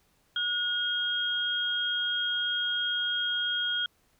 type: tone pair together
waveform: sine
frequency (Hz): 1448 / 3251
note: F#6 / G#7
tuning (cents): -38 / -38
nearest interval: octave + major second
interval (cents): 1400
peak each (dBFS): -31 / -28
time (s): 0.36-3.86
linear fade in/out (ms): 2
effects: pink hiss -68 dBFS RMS until 4.19 s